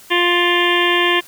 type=harmonic tone with a mistuned harmonic; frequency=350.5 Hz; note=F4; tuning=6 cents sharp; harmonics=1 / 2 / 3 / 5 / 6 / 7 / 8 / 9 / 10; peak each=-18 / -26 / -20 / -19 / -23 / -25 / -22 / -22 / -28 dBFS; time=0.1-1.21 s; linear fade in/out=20 ms; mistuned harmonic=7; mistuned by=-29 cents; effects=white hiss -43 dBFS RMS until 1.27 s